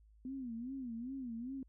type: tone with vibrato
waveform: sine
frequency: 248.3 Hz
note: B3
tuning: 9 cents sharp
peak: -40 dBFS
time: 0.25-1.63 s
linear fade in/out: 2 ms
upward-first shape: sine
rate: 2.5 Hz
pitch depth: 160 cents each way
effects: added 53 Hz sine -61 dBFS peak until 1.68 s